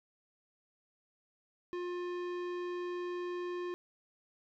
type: tone with tanh clipping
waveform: sine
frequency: 354.8 Hz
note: F4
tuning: 27 cents sharp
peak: -38 dBFS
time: 1.73-3.74 s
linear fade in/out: 0 ms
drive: 17 dB
effects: none